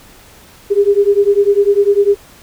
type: beating tone pair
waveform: sine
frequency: 399.3 / 409.3 Hz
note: G4 / G#4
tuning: +32 / -25 cents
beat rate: 10 Hz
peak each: -11 dBFS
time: 0.7-2.16 s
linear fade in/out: 20 ms
effects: pink hiss -42 dBFS RMS until 2.42 s